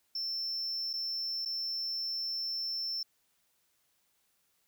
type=tone with dropouts; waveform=sine; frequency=5360 Hz; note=E8; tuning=28 cents sharp; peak=-30 dBFS; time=0.15-3.03 s; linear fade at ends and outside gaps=5 ms; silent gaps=0.931-0.936 / 1.451-1.457 s; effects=tanh soft clip ceiling -32 dBFS + white hiss -74 dBFS RMS until 4.67 s